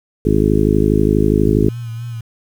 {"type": "harmonic tone", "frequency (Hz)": 52.3, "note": "G#1", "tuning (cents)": 13, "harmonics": [1, 2, 3, 4, 5, 6, 7, 8], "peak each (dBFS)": [-19, -19, -19, -19, -19, -19, -19, -19], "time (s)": [0.25, 1.69], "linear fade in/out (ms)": 5}
{"type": "tone with vibrato", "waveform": "sine", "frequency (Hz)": 116.54, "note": "A#2", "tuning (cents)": 0, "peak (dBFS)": -23, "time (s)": [1.45, 2.21], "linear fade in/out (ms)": 5, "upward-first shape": "sine", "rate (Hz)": 3.7, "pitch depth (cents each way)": 42}
{"effects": ["7-bit"]}